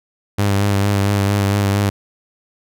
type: tone with vibrato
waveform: sawtooth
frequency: 100.3 Hz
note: G2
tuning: 40 cents sharp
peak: -10 dBFS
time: 0.38-1.9 s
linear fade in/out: 10 ms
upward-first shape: sine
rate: 4.4 Hz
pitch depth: 29 cents each way
effects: none

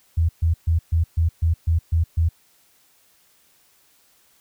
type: tone bursts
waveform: sine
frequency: 82.41 Hz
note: E2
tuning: in tune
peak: -15 dBFS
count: 9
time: 0.17-2.29 s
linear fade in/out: 10 ms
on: 120 ms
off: 130 ms
effects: white hiss -59 dBFS RMS until 4.4 s

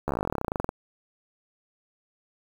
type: slowing click train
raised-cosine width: 1 ms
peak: -13 dBFS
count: 24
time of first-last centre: 0.08-0.691 s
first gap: 13 ms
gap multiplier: 1.06
effects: 7-bit

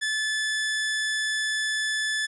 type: tone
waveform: sawtooth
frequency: 1736 Hz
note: A6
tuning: 24 cents flat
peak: -21 dBFS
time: 0.01-2.27 s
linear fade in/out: 20 ms
effects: resampled to 24000 Hz

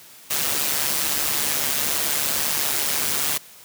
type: noise with amplitude modulation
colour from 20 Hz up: white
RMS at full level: -20 dBFS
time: 0.3-3.38 s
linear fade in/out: 10 ms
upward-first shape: sine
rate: 145 Hz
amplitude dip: 65%
effects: white hiss -46 dBFS RMS until 3.64 s + high-pass 80 Hz 12 dB/octave

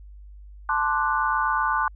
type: chord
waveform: sine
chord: D dominant seventh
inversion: second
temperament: equal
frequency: 880 / 1046.5 / 1174.7 / 1480 Hz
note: A5 / C6 / D6 / F#6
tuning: 0 / 0 / 0 / 0 cents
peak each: -26 dBFS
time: 0.69-1.88 s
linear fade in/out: 2 ms
effects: added 50 Hz sine -41 dBFS peak until 1.95 s

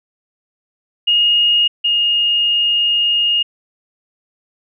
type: tone pair in turn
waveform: sine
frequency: 2859 / 2848 Hz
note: F7 / F7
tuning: +40 / +33 cents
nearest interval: unison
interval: 7 cents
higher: first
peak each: -10 / -12 dBFS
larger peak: first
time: 1.07-1.68 / 1.84-3.43 s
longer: second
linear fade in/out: 10 ms
effects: none

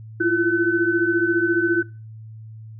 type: tone cluster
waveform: sine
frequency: 333.7 / 348.2 / 1514 Hz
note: E4 / F4 / F#6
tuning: +21 / -5 / +39 cents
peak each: -21 dBFS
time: 0.2-1.83 s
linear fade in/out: 10 ms
effects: noise-tail reverb RT60 0.3 s tail -19 dB re dry + added 110 Hz sine -36 dBFS peak until 2.79 s

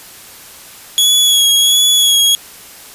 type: tone with vibrato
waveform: sawtooth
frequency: 3355 Hz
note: G#7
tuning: 17 cents sharp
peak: -5 dBFS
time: 0.98-2.35 s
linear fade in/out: 0 ms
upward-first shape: sine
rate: 1.4 Hz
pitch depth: 27 cents each way
effects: white hiss -36 dBFS RMS until 2.94 s + resampled to 32000 Hz

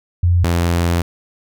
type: tone pair in turn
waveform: sine / sawtooth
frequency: 87.7 / 85.75 Hz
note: F2 / F2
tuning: +8 / -31 cents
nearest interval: unison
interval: 39 cents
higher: first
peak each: -10 dBFS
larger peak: neither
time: 0.23-0.44 / 0.44-1.02 s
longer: second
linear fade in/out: 5 ms
effects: none

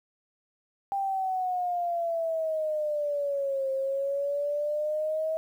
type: exponential two-way sweep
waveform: sine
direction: down then up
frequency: 795 to 533 to 641 Hz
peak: -26 dBFS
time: 0.92-5.37 s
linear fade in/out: 0 ms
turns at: 3.71 s
effects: 10-bit

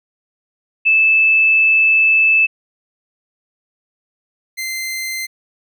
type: tone pair in turn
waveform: sine / sawtooth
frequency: 2625 / 2078 Hz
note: E7 / C7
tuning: -8 / -12 cents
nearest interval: major third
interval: 404 cents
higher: first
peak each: -9 / -18 dBFS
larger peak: first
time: 0.85-2.47 / 4.57-5.27 s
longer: first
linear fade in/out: 20 ms
effects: none

